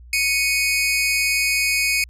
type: tone pair together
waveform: sawtooth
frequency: 2219 / 2500 Hz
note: C#7 / D#7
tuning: +1 / +8 cents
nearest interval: major second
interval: 207 cents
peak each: -17 dBFS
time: 0.13-2.04 s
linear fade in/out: 2 ms
effects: added 60 Hz sine -40 dBFS peak until 2.09 s + resampled to 32000 Hz